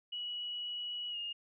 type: tone with pitch glide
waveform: sine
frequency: 2927 to 2840 Hz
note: F#7 to F7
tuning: -19 to +28 cents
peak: -37 dBFS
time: 0.12-1.33 s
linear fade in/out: 10 ms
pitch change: -53 cents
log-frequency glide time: 1.1-1.17 s
effects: none